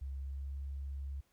sine tone with pitch glide, 67.8 to 68.95 Hz, C#2 to C#2, -38 to -9 cents, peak -38 dBFS, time 0.01-1.21 s, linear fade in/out 10 ms, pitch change +29 cents, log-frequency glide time 0.17-0.51 s, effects pink hiss -75 dBFS RMS until 1.32 s

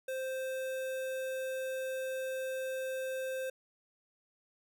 square tone with notch filter, 523 Hz, C5, 1 cent flat, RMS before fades -37 dBFS, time 0.08-3.5 s, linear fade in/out 5 ms, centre 4900 Hz, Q 1.8, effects none

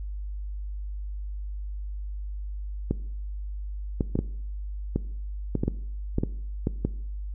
clicks, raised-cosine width 3 ms, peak -11 dBFS, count 12, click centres 2.91 / 4.008 / 4.155 / 4.19 / 4.96 / 5.553 / 5.635 / 5.68 / 6.184 / 6.235 / 6.671 / 6.85 s, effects noise-tail reverb RT60 0.7 s tail -19 dB re dry + added 50 Hz sine -31 dBFS peak until 7.34 s

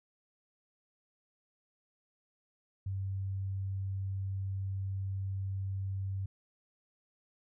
sine tone, 96.7 Hz, G2, 23 cents flat, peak -33 dBFS, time 2.86-6.26 s, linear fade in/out 5 ms, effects none

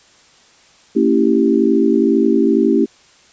sine chord, A# diminished seventh, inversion none, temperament equal with one note detuned, 227.8 / 277.2 / 329.6 / 392 Hz, A#3 / C#4 / E4 / G4, -40 / 0 / 0 / 0 cents, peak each -16 dBFS, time 0.95-2.86 s, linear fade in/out 20 ms, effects white hiss -49 dBFS RMS until 3.32 s + resampled to 16000 Hz

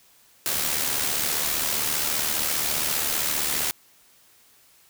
white noise with amplitude modulation, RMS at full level -23 dBFS, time 0.46-3.71 s, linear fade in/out 0 ms, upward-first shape sine, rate 75.1 Hz, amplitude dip 50%, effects white hiss -57 dBFS RMS until 4.89 s

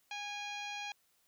harmonic tone with a mistuned harmonic, 819 Hz, G#5, 24 cents flat, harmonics 1 / 2 / 3 / 4 / 5 / 6 / 7 / 8, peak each -44 / -50 / -43 / -48 / -51 / -58 / -57 / -57 dBFS, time 0.11-0.92 s, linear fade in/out 2 ms, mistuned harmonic 2, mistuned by +17 cents, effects white hiss -73 dBFS RMS until 1.27 s

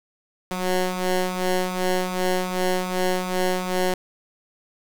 15% pulse ring-modulated tone, 183.3 Hz, F#3, 16 cents flat, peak -12 dBFS, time 0.51-3.94 s, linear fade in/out 2 ms, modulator 182 Hz, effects none

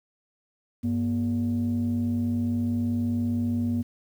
sine tone pair together, 98 / 238.7 Hz, G2 / A#3, 0 / +41 cents, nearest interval octave + minor third, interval 1541 cents, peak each -27 / -23 dBFS, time 0.83-3.83 s, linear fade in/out 20 ms, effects tanh soft clip ceiling -19 dBFS + 9-bit

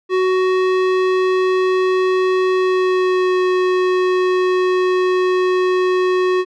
square tone with pitch glide, 372 to 367.7 Hz, F#4 to F#4, +9 to -11 cents, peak -14 dBFS, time 0.09-6.45 s, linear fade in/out 50 ms, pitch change -20 cents, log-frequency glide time 2.53-3.4 s, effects low-pass 3000 Hz 12 dB/octave

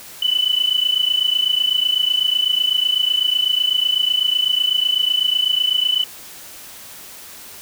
sine tone pair together, 2980 / 3008 Hz, F#7 / F#7, +12 / +28 cents, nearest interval unison, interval 16 cents, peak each -18 dBFS, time 0.22-6.04 s, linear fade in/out 5 ms, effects white hiss -38 dBFS RMS until 7.61 s

